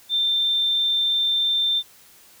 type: tone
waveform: sine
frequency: 3577 Hz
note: A7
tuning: 28 cents sharp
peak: -18 dBFS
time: 0.09-1.83 s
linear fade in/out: 50 ms
effects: white hiss -51 dBFS RMS until 2.4 s